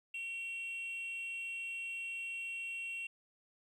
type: tone with frequency modulation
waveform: sine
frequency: 2727 Hz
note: F7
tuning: 42 cents flat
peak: -36 dBFS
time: 0.14-3.07 s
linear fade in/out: 5 ms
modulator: 452 Hz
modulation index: 0.25
effects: tanh soft clip ceiling -38 dBFS + 12-bit